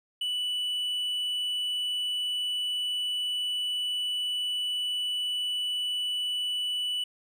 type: tone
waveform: triangle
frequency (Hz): 2966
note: F#7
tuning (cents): +4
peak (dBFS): -26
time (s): 0.21-7.04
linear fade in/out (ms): 5
effects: none